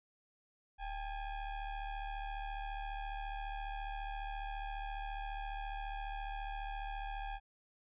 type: ring-modulated tone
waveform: square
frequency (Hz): 415.3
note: G#4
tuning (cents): 0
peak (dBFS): -37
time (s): 0.78-7.4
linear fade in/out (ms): 50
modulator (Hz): 378
effects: resampled to 8000 Hz